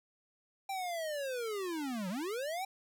square linear two-way sweep, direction down then up, 791 to 174.61 to 791 Hz, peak -36 dBFS, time 0.69-2.65 s, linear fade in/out 5 ms, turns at 2.09 s, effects none

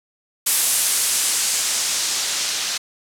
blue noise with low-pass filter sweep, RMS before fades -21 dBFS, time 0.46-2.78 s, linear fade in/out 10 ms, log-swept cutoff 11000 to 5100 Hz, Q 1.1, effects none

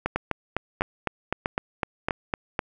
two click trains, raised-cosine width 0.5 ms, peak -9 / -9 dBFS, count 4 / 11, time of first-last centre 0.16-2.108 / 0.06-2.592 s, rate 1.54 / 3.95 Hz, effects none

